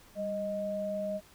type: tone pair together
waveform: sine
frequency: 197.6 / 622.3 Hz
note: G3 / D#5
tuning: +14 / 0 cents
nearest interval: octave + minor sixth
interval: 1986 cents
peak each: -38 / -32 dBFS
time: 0.15-1.21 s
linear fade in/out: 50 ms
effects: pink hiss -58 dBFS RMS until 1.34 s